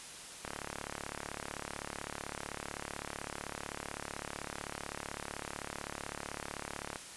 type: click train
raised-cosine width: 0.5 ms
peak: -23 dBFS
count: 234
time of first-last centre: 0.45-6.958 s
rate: 35.8 Hz
effects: white hiss -48 dBFS RMS until 7.16 s + resampled to 24000 Hz